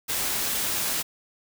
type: noise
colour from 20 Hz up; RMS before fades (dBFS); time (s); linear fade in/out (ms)
white; -27; 0.08-1.03; 20
effects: none